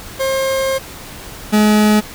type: tone pair in turn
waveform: 40% pulse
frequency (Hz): 534 / 211.9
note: C5 / G#3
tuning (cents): +35 / +35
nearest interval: octave + major third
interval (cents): 1600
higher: first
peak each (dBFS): -14 / -8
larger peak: second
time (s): 0.19-0.79 / 1.52-2.01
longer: first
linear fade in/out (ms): 20
effects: pink hiss -33 dBFS RMS until 2.14 s